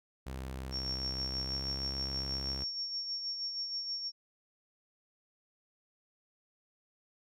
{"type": "tone with pitch glide", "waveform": "sawtooth", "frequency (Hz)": [65.41, 67.25], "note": ["C2", "C2"], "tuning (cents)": [0, 48], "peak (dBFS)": -35, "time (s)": [0.26, 2.64], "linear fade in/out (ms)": 10, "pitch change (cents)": 48, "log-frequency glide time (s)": [1.43, 1.57]}
{"type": "tone with tremolo", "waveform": "sine", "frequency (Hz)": 5500, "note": "F8", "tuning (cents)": -27, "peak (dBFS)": -33, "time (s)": [0.71, 4.12], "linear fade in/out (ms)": 50, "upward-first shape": "sine", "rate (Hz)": 6.3, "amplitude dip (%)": 45}
{"effects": []}